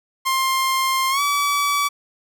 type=tone with pitch glide; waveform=sawtooth; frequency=1057 to 1146 Hz; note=C6 to D6; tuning=+17 to -43 cents; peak=-14 dBFS; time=0.25-1.89 s; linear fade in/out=20 ms; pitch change=+140 cents; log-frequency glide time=1.1-1.21 s; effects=none